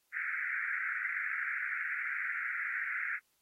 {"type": "band-pass noise", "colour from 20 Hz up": "white", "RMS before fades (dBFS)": -36, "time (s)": [0.12, 3.2], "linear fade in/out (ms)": 50, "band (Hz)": [1400, 2200], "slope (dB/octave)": 96, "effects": ["white hiss -75 dBFS RMS until 3.41 s", "AAC 48 kbps"]}